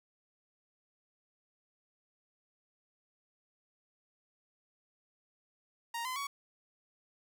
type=tone with pitch steps; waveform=sawtooth; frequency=933 / 1023.3 / 1122.4 Hz; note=A#5 / C6 / C#6; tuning=+1 / -39 / +21 cents; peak=-32 dBFS; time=5.94-6.27 s; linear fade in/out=5 ms; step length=110 ms; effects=none